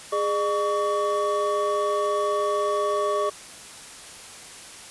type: tone cluster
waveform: triangle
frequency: 413 / 605 / 1129 Hz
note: G#4 / D#5 / C#6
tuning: -10 / -49 / +31 cents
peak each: -24 dBFS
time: 0.12-3.3 s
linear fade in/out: 10 ms
effects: white hiss -42 dBFS RMS until 4.9 s + resampled to 24000 Hz